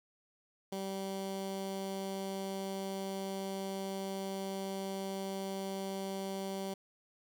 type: tone with notch filter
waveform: 15% pulse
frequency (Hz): 193.6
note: G3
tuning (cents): -21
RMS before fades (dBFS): -39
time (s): 0.72-6.74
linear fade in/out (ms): 5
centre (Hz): 1800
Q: 2
effects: none